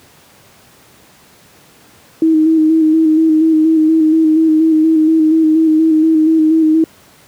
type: tone with vibrato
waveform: sine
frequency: 317 Hz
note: D#4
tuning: 32 cents sharp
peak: -7 dBFS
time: 2.22-6.84 s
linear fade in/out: 2 ms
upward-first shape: square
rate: 4.2 Hz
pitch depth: 27 cents each way
effects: pink hiss -45 dBFS RMS until 7.27 s + high-pass 100 Hz 12 dB/octave